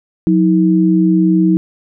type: tone pair together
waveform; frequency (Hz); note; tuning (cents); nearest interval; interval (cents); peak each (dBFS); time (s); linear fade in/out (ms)
sine; 181.57 / 320; F#3 / D#4; -32 / +49; minor seventh; 981; -11; 0.27-1.57; 0
effects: none